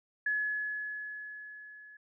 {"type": "tone with level ramp", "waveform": "sine", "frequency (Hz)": 1700, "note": "G#6", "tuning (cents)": 40, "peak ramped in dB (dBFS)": [-27, -50], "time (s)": [0.26, 1.97], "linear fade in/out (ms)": 5, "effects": []}